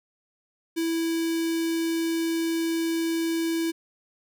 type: tone with notch filter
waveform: square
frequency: 329.6 Hz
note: E4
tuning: in tune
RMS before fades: -26 dBFS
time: 0.76-3.72 s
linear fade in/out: 20 ms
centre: 1100 Hz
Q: 1.1
effects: none